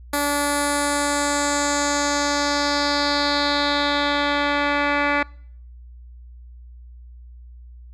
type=tone with low-pass filter sweep; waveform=10% pulse; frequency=288.4 Hz; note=D4; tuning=31 cents flat; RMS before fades=-21 dBFS; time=0.13-5.23 s; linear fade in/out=5 ms; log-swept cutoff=12000 to 2400 Hz; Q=3.4; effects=noise-tail reverb RT60 0.6 s tail -25 dB re dry + added 60 Hz sine -39 dBFS peak until 7.93 s